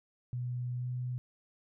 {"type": "tone with pitch glide", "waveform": "sine", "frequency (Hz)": [123.47, 124.9], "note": ["B2", "B2"], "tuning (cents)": [0, 20], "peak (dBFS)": -33, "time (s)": [0.33, 1.18], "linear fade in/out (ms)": 0, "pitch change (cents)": 20, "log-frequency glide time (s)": [0.77, 0.87], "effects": []}